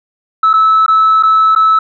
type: tone with dropouts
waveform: sine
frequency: 1304 Hz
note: E6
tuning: 19 cents flat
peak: -4 dBFS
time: 0.43-1.79 s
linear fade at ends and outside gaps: 5 ms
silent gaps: 0.532-0.537 / 0.863-0.88 / 1.227-1.233 / 1.551-1.56 s
effects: tanh soft clip ceiling -3 dBFS